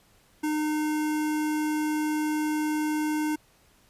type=tone with notch filter; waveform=square; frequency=305.1 Hz; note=D#4; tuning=34 cents flat; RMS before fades=-27 dBFS; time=0.43-3.36 s; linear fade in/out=10 ms; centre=3900 Hz; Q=1.7; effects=pink hiss -61 dBFS RMS until 3.89 s + resampled to 32000 Hz